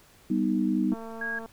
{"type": "chord", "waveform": "sine", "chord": "G augmented", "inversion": "none", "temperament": "equal", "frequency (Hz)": [196, 246.9, 311.1], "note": ["G3", "B3", "D#4"], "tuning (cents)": [0, 0, 0], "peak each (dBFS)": -27, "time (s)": [0.3, 0.94], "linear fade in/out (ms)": 5}
{"type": "click train", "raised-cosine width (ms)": 1, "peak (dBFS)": -28, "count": 123, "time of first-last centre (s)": [0.92, 1.46], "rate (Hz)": 226}
{"type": "tone", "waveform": "sine", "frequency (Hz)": 1639, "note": "G#6", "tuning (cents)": -23, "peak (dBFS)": -29, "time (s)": [1.21, 1.39], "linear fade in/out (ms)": 5}
{"effects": ["pink hiss -57 dBFS RMS until 1.52 s"]}